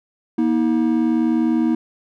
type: tone pair together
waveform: triangle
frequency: 238.5 / 318.3 Hz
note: A#3 / D#4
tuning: +40 / +39 cents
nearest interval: perfect fourth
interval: 499 cents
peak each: -16 dBFS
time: 0.38-1.75 s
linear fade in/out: 5 ms
effects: none